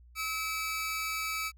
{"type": "tone pair together", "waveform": "sawtooth", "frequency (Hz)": [1290.8, 2300], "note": ["E6", "D7"], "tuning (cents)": [-37, -37], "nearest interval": "minor seventh", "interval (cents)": 1000, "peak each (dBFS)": [-32, -31], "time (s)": [0.15, 1.52], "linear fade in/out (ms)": 50, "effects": ["added 60 Hz sine -53 dBFS peak until 1.57 s"]}